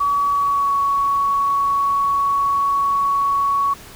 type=tone with pitch glide; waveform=sine; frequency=1135 to 1117.4 Hz; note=C#6 to C#6; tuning=+41 to +13 cents; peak=-15 dBFS; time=0-3.74 s; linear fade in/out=10 ms; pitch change=-28 cents; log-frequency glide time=0.31-0.74 s; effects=pink hiss -40 dBFS RMS until 3.95 s